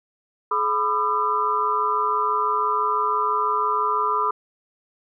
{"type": "tone cluster", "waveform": "sine", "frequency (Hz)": [425.9, 998, 1204, 1330], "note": ["G#4", "B5", "D6", "E6"], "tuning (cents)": [44, 18, 43, 15], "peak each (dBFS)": [-29, -23, -22, -29], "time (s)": [0.51, 4.31], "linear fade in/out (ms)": 5, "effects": []}